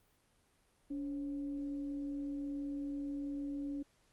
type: tone with frequency modulation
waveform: sine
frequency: 285.1 Hz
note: C#4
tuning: 49 cents sharp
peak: -37 dBFS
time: 0.9-3.83 s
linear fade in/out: 10 ms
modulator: 252 Hz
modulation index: 0.25
effects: pink hiss -72 dBFS RMS until 4.12 s + Opus 32 kbps